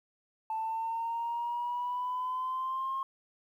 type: exponential sweep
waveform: sine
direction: up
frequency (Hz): 880 to 1075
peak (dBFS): -30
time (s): 0.5-3.03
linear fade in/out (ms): 2
effects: tanh soft clip ceiling -27 dBFS + 11-bit